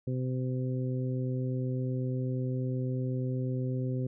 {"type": "harmonic tone", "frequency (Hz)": 128.2, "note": "C3", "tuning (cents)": -35, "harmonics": [1, 2, 3, 4], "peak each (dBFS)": [-30, -36, -40, -42], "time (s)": [0.07, 4.07], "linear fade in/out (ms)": 5, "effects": []}